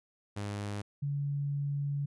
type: tone pair in turn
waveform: sawtooth / sine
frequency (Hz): 102.4 / 142.35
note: G#2 / C#3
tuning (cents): -24 / +46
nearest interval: tritone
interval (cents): 570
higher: second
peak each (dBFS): -31 / -30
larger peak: second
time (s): 0.36-0.82 / 1.02-2.06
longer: second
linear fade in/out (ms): 10
effects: resampled to 24000 Hz